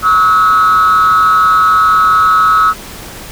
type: tone with frequency modulation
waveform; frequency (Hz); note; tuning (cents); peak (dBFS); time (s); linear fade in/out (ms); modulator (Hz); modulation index
sine; 1288; E6; -41; -4; 0.02-2.74; 50; 170; 0.56
effects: tanh soft clip ceiling -3 dBFS + pink hiss -29 dBFS RMS until 3.31 s